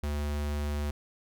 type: tone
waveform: square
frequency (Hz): 73.42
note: D2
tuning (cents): 0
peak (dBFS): -30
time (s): 0.03-0.91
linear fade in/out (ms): 5
effects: none